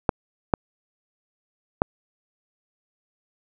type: clicks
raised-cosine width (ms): 1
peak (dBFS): -3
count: 3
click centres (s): 0.092 / 0.538 / 1.819
effects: none